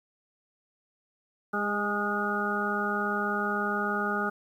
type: harmonic tone with a mistuned harmonic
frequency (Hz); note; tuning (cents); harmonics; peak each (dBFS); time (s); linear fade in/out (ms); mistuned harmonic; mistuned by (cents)
206.3; G#3; -11; 1 / 2 / 3 / 4 / 6 / 7; -33 / -34 / -39 / -35 / -32 / -31; 1.53-4.3; 10; 2; -18
effects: 10-bit